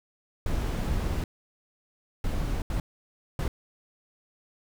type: noise bursts at uneven times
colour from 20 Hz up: brown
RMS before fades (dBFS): -28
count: 4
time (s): 0.46-1.24 / 2.24-2.62 / 2.7-2.8 / 3.39-3.48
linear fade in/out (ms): 2
effects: none